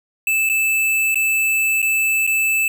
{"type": "tone with dropouts", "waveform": "square", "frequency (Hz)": 2630, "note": "E7", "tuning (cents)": -5, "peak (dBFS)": -16, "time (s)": [0.27, 2.68], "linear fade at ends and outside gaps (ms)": 2, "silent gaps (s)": [[0.491, 0.497], [1.145, 1.156], [1.819, 1.826], [2.267, 2.274]], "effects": ["9-bit"]}